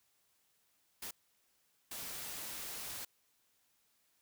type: noise bursts at uneven times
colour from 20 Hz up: white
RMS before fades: -44 dBFS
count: 2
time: 1.02-1.11 / 1.91-3.05 s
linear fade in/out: 5 ms
effects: white hiss -75 dBFS RMS until 4.21 s